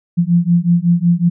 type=beating tone pair; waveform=sine; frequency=170 / 175.4 Hz; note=F3 / F3; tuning=-46 / +8 cents; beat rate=5.4 Hz; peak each=-13 dBFS; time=0.17-1.3 s; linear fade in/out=20 ms; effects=none